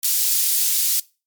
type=high-pass noise; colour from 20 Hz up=white; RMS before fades=-19 dBFS; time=0.03-1 s; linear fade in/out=5 ms; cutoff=4500 Hz; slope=12 dB/octave; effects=noise-tail reverb RT60 0.3 s tail -22 dB re dry + MP3 96 kbps